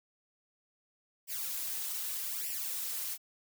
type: noise with flanger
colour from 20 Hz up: blue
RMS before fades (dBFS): -37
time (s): 1.27-3.18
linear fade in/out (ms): 50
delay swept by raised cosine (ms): 0.38 to 4.98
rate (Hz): 0.82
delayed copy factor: +0.9
effects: none